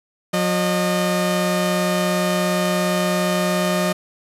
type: tone pair together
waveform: sawtooth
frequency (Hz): 180 / 611.4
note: F#3 / D#5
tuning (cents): -47 / -30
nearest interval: octave + major sixth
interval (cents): 2117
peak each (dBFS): -16 / -17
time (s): 0.33-3.93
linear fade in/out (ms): 10
effects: resampled to 32000 Hz + 8-bit